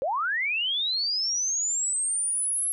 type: linear sweep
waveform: sine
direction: up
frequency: 493.9 to 11175 Hz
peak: -24 dBFS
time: 0.02-2.72 s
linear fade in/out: 0 ms
effects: none